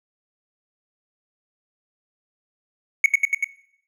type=tone with echo; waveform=triangle; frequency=2217 Hz; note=C#7; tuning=in tune; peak=-8 dBFS; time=3.04-3.06 s; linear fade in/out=2 ms; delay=96 ms; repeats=4; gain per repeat=-2 dB; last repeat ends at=3.444 s; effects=noise-tail reverb RT60 0.7 s tail -18 dB re dry